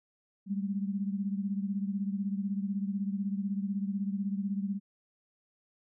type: beating tone pair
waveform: sine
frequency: 195.7 / 211.7 Hz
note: G3 / G#3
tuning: -3 / +33 cents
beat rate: 16 Hz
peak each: -31 / -36 dBFS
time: 0.46-4.8 s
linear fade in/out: 50 ms
effects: none